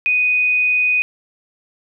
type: tone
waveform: sine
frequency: 2489 Hz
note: D#7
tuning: in tune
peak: -13 dBFS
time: 0.06-1.02 s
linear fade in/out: 0 ms
effects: none